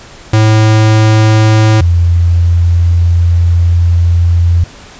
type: tone pair in turn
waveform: square / sine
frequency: 109 / 85.92 Hz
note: A2 / F2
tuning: -16 / -28 cents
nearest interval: major third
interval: 412 cents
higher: first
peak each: -5 dBFS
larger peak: neither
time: 0.33-1.81 / 1.81-4.64 s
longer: second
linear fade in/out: 5 ms
effects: pink hiss -34 dBFS RMS until 4.99 s + resampled to 16000 Hz